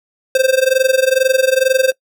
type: tone with amplitude modulation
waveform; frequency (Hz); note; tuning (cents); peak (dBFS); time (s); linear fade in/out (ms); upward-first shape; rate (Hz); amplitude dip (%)
square; 523.3; C5; 0; -8; 0.35-1.92; 2; sine; 22.2; 90
effects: noise-tail reverb RT60 0.1 s tail -22 dB re dry